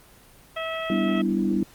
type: harmonic tone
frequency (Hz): 649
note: E5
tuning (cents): -27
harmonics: 1 / 2 / 3 / 4 / 5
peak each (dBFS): -30 / -33 / -35 / -36 / -37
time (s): 0.56-1.22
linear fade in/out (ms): 10
type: chord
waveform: sine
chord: E minor seventh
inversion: first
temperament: equal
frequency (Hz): 196 / 246.9 / 293.7 / 329.6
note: G3 / B3 / D4 / E4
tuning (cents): 0 / 0 / 0 / 0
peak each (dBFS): -24 / -28 / -29 / -26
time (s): 0.9-1.63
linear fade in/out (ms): 2
effects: pink hiss -52 dBFS RMS until 1.74 s + Opus 24 kbps